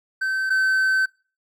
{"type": "tone pair in turn", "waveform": "triangle", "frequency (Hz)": [1543, 1536.3], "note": ["G6", "G6"], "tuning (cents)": [-28, -35], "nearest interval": "unison", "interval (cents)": 7, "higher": "first", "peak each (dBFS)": [-19, -15], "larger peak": "second", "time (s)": [[0.21, 0.5], [0.5, 1.06]], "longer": "second", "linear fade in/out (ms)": 10, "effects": ["noise-tail reverb RT60 0.4 s tail -25 dB re dry"]}